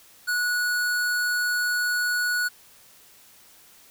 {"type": "tone", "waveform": "square", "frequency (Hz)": 1465, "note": "F#6", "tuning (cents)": -18, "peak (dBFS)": -23, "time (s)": [0.27, 2.49], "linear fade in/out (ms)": 20, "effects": ["white hiss -53 dBFS RMS until 3.9 s"]}